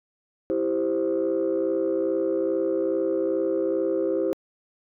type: chord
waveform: sine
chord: C major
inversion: first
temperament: equal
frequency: 329.6 / 392 / 523.3 Hz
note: E4 / G4 / C5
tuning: 0 / 0 / 0 cents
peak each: -25 dBFS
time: 0.5-4.33 s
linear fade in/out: 0 ms
effects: tanh soft clip ceiling -16 dBFS